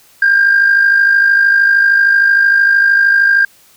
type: tone with amplitude modulation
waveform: sine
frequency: 1600 Hz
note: G6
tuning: 35 cents sharp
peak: -3 dBFS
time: 0.22-3.45 s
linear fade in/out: 5 ms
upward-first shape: sine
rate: 53.1 Hz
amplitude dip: 55%
effects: tanh soft clip ceiling -2 dBFS + white hiss -47 dBFS RMS until 3.76 s